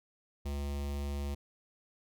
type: tone with notch filter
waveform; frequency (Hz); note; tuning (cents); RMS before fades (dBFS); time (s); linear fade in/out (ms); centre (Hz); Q
square; 71; C#2; +42; -36; 0.45-1.35; 10; 1500; 1.7
effects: none